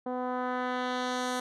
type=tone with low-pass filter sweep; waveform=10% pulse; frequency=251 Hz; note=B3; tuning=28 cents sharp; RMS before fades=-32 dBFS; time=0.06-1.4 s; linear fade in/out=5 ms; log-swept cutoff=640 to 10000 Hz; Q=1; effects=none